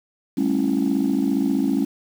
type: chord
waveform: sine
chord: A dominant seventh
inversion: third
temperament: just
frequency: 198 / 220 / 275 / 330 Hz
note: G3 / A3 / C#4 / E4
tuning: +18 / 0 / -14 / +2 cents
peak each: -24 / -24 / -19 / -25 dBFS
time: 0.37-1.85 s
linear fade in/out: 10 ms
effects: tanh soft clip ceiling -12 dBFS + 7-bit